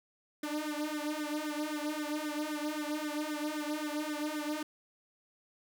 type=tone with flanger; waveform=sawtooth; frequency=301.1 Hz; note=D4; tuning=43 cents sharp; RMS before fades=-36 dBFS; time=0.43-4.63 s; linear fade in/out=5 ms; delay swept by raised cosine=0.54 to 3.14 ms; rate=3.8 Hz; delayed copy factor=+0.95; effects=none